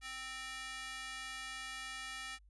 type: tone with high-pass filter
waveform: square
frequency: 261.6 Hz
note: C4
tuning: in tune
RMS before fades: -45 dBFS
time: 0.01-2.39 s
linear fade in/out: 50 ms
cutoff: 1800 Hz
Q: 1.4
effects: added 50 Hz sine -60 dBFS peak until 2.49 s + resampled to 24000 Hz